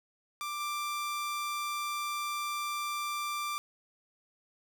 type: tone with level steps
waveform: sawtooth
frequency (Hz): 1180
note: D6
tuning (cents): +8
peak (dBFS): -31 / -29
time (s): 0.41-3.58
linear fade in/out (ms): 0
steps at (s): 0.6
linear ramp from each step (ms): 5
effects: none